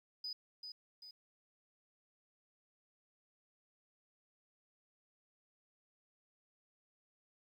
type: tone with echo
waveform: sine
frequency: 4978 Hz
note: D#8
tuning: in tune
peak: -39 dBFS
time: 0.24-0.33 s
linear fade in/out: 5 ms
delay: 390 ms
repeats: 2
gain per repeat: -6 dB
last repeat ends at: 1.11 s
effects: tanh soft clip ceiling -35 dBFS + 12-bit